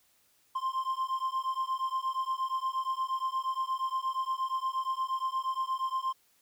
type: beating tone pair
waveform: triangle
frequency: 1046.5 / 1055 Hz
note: C6 / C6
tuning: 0 / +14 cents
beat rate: 8.5 Hz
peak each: -31 dBFS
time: 0.55-6.13 s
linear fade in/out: 10 ms
effects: white hiss -68 dBFS RMS until 6.41 s